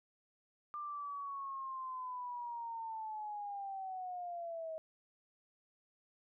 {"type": "linear sweep", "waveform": "sine", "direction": "down", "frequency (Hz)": [1195, 633], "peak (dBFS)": -40, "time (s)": [0.74, 4.78], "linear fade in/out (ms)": 0, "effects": []}